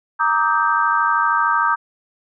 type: chord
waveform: sine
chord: Eb major seventh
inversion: second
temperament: equal with one note detuned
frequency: 932.3 / 1174.7 / 1267.7 / 1568 Hz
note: Bb5 / D6 / Eb6 / G6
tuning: 0 / 0 / +32 / 0 cents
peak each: -20 dBFS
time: 0.19-1.76 s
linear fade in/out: 20 ms
effects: none